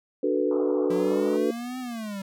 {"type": "chord", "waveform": "sine", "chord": "B minor seventh", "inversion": "first", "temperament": "equal", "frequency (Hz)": [293.7, 370, 440, 493.9], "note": ["D4", "F#4", "A4", "B4"], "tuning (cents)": [0, 0, 0, 0], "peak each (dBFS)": -27, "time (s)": [0.23, 1.51], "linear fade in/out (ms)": 5}
{"type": "band-pass noise", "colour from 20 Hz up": "pink", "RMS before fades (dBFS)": -40, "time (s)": [0.51, 1.37], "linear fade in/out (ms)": 2, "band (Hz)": [440, 1300], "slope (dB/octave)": 96}
{"type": "exponential two-way sweep", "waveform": "square", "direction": "up then down", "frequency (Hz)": [177.6, 257.9, 191.1], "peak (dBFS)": -32, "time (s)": [0.9, 2.22], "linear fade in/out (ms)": 5, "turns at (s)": 1.79}
{"effects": []}